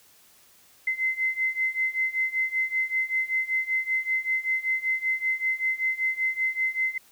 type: beating tone pair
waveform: sine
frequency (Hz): 2058 / 2063.2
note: C7 / C7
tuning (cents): -29 / -25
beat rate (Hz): 5.2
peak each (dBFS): -28 / -26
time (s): 0.87-6.98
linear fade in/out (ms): 5
effects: white hiss -57 dBFS RMS until 7.11 s